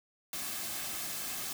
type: noise with comb filter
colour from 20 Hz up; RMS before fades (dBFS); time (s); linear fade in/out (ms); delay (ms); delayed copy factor
white; -38; 0.33-1.53; 2; 2.1; -0.5
effects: none